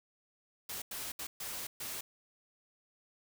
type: noise bursts at uneven times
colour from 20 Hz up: white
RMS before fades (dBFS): -41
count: 5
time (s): 0.69-0.82 / 0.91-1.12 / 1.19-1.27 / 1.4-1.67 / 1.8-2.01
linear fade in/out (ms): 5
effects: none